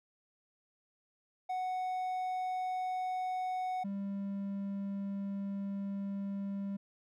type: tone pair in turn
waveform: triangle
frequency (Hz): 740 / 198.16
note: F#5 / G3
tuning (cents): 0 / +19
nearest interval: octave + major seventh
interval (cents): 2281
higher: first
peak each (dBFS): -31 / -33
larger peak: first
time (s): 1.49-3.84 / 3.84-6.77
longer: second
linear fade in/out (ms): 10
effects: none